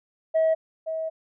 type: tone pair in turn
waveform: sine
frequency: 642 / 642 Hz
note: E5 / E5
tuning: -46 / -46 cents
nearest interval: unison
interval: 0 cents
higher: neither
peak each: -16 / -26 dBFS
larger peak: first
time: 0.34-0.55 / 0.86-1.1 s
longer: second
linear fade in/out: 20 ms
effects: tanh soft clip ceiling -16 dBFS